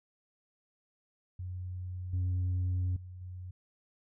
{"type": "tone with level steps", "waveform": "sine", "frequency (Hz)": 91, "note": "F#2", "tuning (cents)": -28, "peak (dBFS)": [-36, -26, -43, -40], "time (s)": [1.39, 3.51], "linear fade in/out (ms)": 5, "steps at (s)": [2.13, 2.96, 3.21], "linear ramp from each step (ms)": 5, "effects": ["tanh soft clip ceiling -27 dBFS"]}